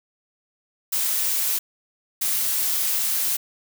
blue noise bursts at uneven times, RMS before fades -23 dBFS, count 2, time 0.92-1.59 / 2.21-3.37 s, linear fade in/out 10 ms, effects none

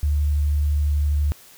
sine tone with vibrato, 73.42 Hz, D2, in tune, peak -17 dBFS, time 0.03-1.32 s, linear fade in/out 0 ms, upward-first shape sine, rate 12 Hz, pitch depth 11 cents each way, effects white hiss -48 dBFS RMS until 1.57 s

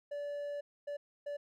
triangle tone bursts at uneven times, 578 Hz, D5, 28 cents flat, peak -35 dBFS, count 3, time 0.11-0.61 / 0.87-0.97 / 1.26-1.37 s, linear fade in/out 10 ms, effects none

